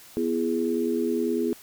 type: chord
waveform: sine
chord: E major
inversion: second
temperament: equal with one note detuned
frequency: 246.9 / 336.9 / 415.3 Hz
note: B3 / E4 / G#4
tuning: 0 / +38 / 0 cents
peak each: -27 dBFS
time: 0.17-1.53 s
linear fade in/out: 0 ms
effects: white hiss -49 dBFS RMS until 1.62 s